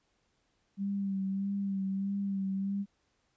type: tone with vibrato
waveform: sine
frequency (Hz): 196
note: G3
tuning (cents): 0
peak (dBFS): -30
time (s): 0.77-2.86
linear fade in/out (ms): 50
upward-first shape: sine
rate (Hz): 1.6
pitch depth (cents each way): 32
effects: pink hiss -75 dBFS RMS until 3.36 s + resampled to 16000 Hz